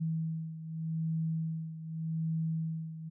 sine beating tone pair, 161.1 / 161.94 Hz, E3 / E3, -39 / -30 cents, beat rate 0.84 Hz, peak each -33 / -38 dBFS, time 0-3.1 s, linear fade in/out 20 ms, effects none

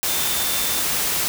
sine tone in noise, 3572 Hz, A7, 25 cents sharp, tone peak -30 dBFS, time 0.08-0.82 s, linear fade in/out 0 ms, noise white, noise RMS -22 dBFS, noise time 0.03-1.28 s, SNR -11 dB, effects none

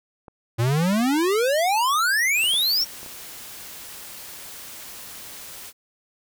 clicks, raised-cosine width 1 ms, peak -28 dBFS, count 7, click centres 0.282 / 0.929 / 1.002 / 2.44 / 2.539 / 3.031 / 3.062 s
square exponential sweep, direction up, 110.9 to 5680 Hz, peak -19 dBFS, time 0.58-2.85 s, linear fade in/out 20 ms
white noise, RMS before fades -39 dBFS, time 2.33-5.73 s, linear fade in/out 50 ms
effects none

